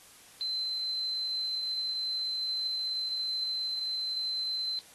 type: tone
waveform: sine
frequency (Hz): 4075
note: C8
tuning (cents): -47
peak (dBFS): -30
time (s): 0.41-4.79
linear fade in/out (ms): 0
effects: white hiss -55 dBFS RMS until 4.94 s + AAC 32 kbps